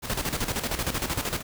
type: noise with tremolo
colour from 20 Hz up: pink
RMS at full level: -27 dBFS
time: 0.02-1.43 s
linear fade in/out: 50 ms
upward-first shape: square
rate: 13 Hz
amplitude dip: 65%
effects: none